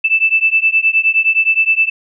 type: beating tone pair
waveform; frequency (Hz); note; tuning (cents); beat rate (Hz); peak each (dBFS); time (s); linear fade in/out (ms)
sine; 2637 / 2646.6; E7 / E7; 0 / +6; 9.6; -13; 0.04-1.9; 10
effects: none